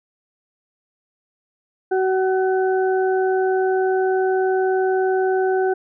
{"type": "harmonic tone", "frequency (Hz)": 376.7, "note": "F#4", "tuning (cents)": 31, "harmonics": [1, 2, 4], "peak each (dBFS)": [-17, -23, -29], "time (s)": [1.91, 5.74], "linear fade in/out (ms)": 10, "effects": []}